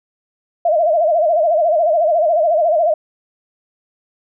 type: tone with vibrato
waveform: sine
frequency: 649 Hz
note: E5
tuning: 27 cents flat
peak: -11 dBFS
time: 0.65-2.94 s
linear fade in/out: 5 ms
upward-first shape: sine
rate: 14 Hz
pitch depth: 130 cents each way
effects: none